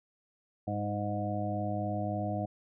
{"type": "harmonic tone with a mistuned harmonic", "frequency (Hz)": 103.4, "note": "G#2", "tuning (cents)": -7, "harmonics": [1, 2, 3, 5, 6, 7], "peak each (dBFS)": [-35, -37, -39, -44, -38, -37], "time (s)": [0.67, 2.46], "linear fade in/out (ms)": 10, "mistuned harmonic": 2, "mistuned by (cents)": -24, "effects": []}